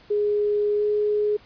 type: tone with pitch glide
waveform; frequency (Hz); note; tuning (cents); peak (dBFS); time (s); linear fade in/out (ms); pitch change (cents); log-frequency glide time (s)
sine; 415.3 to 418.7; G#4 to G#4; 0 to +14; -19; 0.1-1.37; 10; +14; 0.77-0.83
effects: pink hiss -52 dBFS RMS until 1.45 s + resampled to 11025 Hz